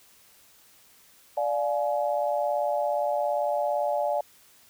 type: chord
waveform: sine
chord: D diminished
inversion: none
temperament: just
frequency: 587.3 / 704.8 / 845.8 Hz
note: D5 / F5 / Ab5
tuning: 0 / +16 / +31 cents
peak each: -26 / -29 / -30 dBFS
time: 1.37-4.21 s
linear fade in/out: 5 ms
effects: white hiss -57 dBFS RMS until 4.69 s